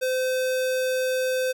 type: tone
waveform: square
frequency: 514 Hz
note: C5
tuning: 31 cents flat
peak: -23 dBFS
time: 0.01-1.53 s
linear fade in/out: 20 ms
effects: none